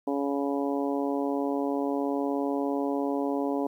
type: harmonic tone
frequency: 140.5 Hz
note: C#3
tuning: 24 cents sharp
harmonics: 2 / 3 / 4 / 5 / 6 / 7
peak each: -28 / -32 / -34 / -36 / -38 / -39 dBFS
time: 0.07-3.67 s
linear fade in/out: 5 ms
effects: 10-bit